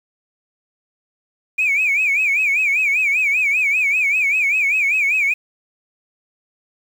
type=tone with vibrato; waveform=sine; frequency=2375 Hz; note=D7; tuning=19 cents sharp; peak=-13 dBFS; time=1.58-5.34 s; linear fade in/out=10 ms; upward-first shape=sine; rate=5.1 Hz; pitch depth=140 cents each way; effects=tanh soft clip ceiling -11 dBFS + 7-bit